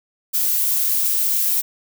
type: noise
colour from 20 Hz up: violet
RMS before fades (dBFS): -19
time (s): 0.33-1.62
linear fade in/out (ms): 20
effects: none